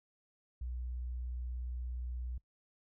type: tone with vibrato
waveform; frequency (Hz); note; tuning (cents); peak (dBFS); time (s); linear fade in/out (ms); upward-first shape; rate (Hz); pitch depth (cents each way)
sine; 61.4; B1; -9; -37; 0.61-2.38; 5; sine; 17; 9
effects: noise-tail reverb RT60 0.1 s tail -22 dB re dry